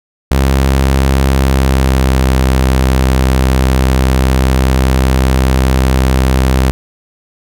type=tone with pitch glide; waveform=sawtooth; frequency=67 to 65.09 Hz; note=C2 to C2; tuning=+42 to -8 cents; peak=-4 dBFS; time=0.31-6.71 s; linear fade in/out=0 ms; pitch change=-50 cents; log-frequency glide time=1.28-2.27 s; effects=none